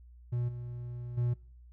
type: tone with level steps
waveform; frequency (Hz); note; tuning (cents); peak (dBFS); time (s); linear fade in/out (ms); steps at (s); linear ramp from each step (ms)
triangle; 121; B2; -35; -27 / -36 / -25; 0.32-1.34; 10; 0.48 / 1.17; 10
effects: noise-tail reverb RT60 0.5 s tail -23 dB re dry + added 60 Hz sine -51 dBFS peak until 1.72 s